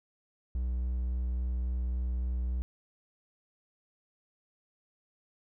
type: tone with vibrato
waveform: triangle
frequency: 61.74 Hz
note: B1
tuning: in tune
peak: -27 dBFS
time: 0.55-2.62 s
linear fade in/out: 0 ms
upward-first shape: square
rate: 3.6 Hz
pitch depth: 8 cents each way
effects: none